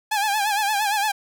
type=tone with vibrato; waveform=sawtooth; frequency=830.6 Hz; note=G#5; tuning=in tune; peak=-16 dBFS; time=0.11-1.12 s; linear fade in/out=10 ms; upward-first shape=sine; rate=8.7 Hz; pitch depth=85 cents each way; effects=none